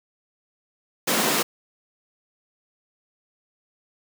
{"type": "high-pass noise", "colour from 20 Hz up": "pink", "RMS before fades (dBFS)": -22, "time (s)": [1.07, 1.43], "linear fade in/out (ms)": 10, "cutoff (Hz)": 170, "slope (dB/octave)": 48, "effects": []}